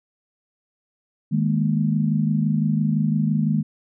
sine chord, D# suspended fourth, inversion none, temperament just, 155.56 / 207.4 / 233.3 Hz, D#3 / G#3 / A#3, 0 / -2 / +2 cents, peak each -21 / -22 / -24 dBFS, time 1.31-3.63 s, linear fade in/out 20 ms, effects none

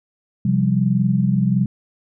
sine chord, C suspended fourth, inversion none, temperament equal, 130.81 / 174.61 / 196 Hz, C3 / F3 / G3, 0 / 0 / 0 cents, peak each -19 / -20 / -18 dBFS, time 0.45-1.66 s, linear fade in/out 5 ms, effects none

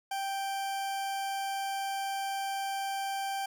40% pulse tone, 784 Hz, G5, in tune, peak -31 dBFS, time 0.11-3.46 s, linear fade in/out 5 ms, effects none

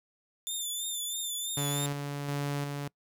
15% pulse tone with vibrato, 3553 Hz, A7, 16 cents sharp, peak -26 dBFS, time 0.47-1.86 s, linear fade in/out 0 ms, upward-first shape triangle, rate 3.1 Hz, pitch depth 62 cents each way
sawtooth tone with tremolo, 143 Hz, D3, 46 cents flat, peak -26 dBFS, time 1.57-2.88 s, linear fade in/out 5 ms, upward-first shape square, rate 1.4 Hz, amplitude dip 35%
effects noise-tail reverb RT60 0.1 s tail -24 dB re dry

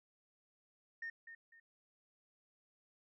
sine tone with echo, 1833 Hz, A#6, 30 cents flat, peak -40 dBFS, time 1.02-1.1 s, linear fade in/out 5 ms, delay 250 ms, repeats 2, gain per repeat -10 dB, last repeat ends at 1.6 s, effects tanh soft clip ceiling -37 dBFS

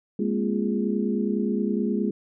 sine tone cluster, 206 / 235.6 / 267.9 / 349 / 413.5 Hz, G#3 / A#3 / C4 / F4 / G#4, -14 / +19 / +41 / -1 / -8 cents, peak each -25 / -28 / -34 / -30 / -31 dBFS, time 0.19-2.11 s, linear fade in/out 5 ms, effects none

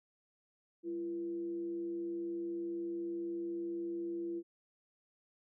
sine tone with frequency modulation, 340 Hz, F4, 46 cents flat, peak -36 dBFS, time 0.83-4.43 s, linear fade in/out 50 ms, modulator 142 Hz, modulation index 0.25, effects none

